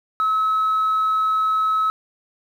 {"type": "tone", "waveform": "sine", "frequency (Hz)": 1290, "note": "E6", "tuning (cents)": -38, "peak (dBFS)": -15, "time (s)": [0.2, 1.9], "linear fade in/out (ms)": 0, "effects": ["tanh soft clip ceiling -14 dBFS", "8-bit"]}